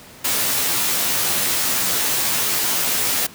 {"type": "noise with comb filter", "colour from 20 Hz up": "white", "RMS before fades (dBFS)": -20, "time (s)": [0.24, 3.27], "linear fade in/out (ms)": 10, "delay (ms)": 13, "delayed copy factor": -0.8, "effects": ["pink hiss -42 dBFS RMS until 3.34 s", "high-pass 80 Hz 12 dB/octave"]}